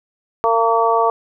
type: harmonic tone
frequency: 228.4 Hz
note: A#3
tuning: 35 cents flat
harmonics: 2 / 3 / 4 / 5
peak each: -18 / -18 / -18 / -18 dBFS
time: 0.44-1.1 s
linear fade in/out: 0 ms
effects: none